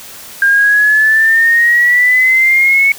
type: exponential sweep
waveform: sine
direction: up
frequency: 1600 to 2220 Hz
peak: -6 dBFS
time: 0.42-2.92 s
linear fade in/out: 2 ms
effects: white hiss -32 dBFS RMS until 2.98 s